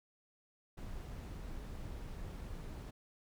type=noise; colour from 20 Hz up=brown; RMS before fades=-45 dBFS; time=0.77-2.91 s; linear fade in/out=10 ms; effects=none